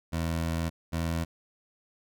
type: tone pair in turn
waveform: 20% pulse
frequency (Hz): 82.41 / 82.78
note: E2 / E2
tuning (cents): 0 / +8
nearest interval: unison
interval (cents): 8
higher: second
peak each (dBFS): -23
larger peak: neither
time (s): 0.12-0.7 / 0.92-1.25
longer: first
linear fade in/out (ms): 20
effects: none